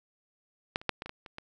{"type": "clicks", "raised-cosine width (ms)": 0.3, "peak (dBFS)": [-12, -30, -10, -21, -25, -23, -29, -24], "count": 8, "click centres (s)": [0.759, 0.815, 0.893, 1.021, 1.06, 1.094, 1.262, 1.384], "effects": []}